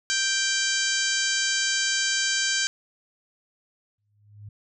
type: harmonic tone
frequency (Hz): 784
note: G5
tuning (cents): 0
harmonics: 2 / 3 / 4 / 5 / 6 / 7 / 8 / 9 / 10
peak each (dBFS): -27 / -34 / -30 / -34 / -30 / -34 / -30 / -32 / -37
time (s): 0.1-2.67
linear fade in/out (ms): 0
type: tone with exponential growth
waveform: sine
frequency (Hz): 103.83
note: G#2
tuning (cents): 0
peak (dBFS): -36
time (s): 3.98-4.49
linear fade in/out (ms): 5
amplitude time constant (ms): 110
effects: none